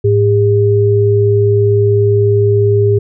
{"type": "tone pair together", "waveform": "sine", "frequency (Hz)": [106.98, 403.9], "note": ["A2", "G#4"], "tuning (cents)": [-48, -48], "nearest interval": "octave + major seventh", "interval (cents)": 2300, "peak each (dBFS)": -10, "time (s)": [0.04, 2.99], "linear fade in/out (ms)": 10, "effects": []}